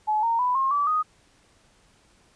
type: tone with pitch steps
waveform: sine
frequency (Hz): 855 / 921.7 / 993.5 / 1071 / 1154.5 / 1244.6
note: A5 / A#5 / B5 / C6 / D6 / D#6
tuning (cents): -50 / -20 / +10 / +40 / -30 / 0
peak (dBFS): -20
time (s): 0.07-1.03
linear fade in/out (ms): 20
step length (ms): 160
effects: pink hiss -60 dBFS RMS until 2.35 s + resampled to 22050 Hz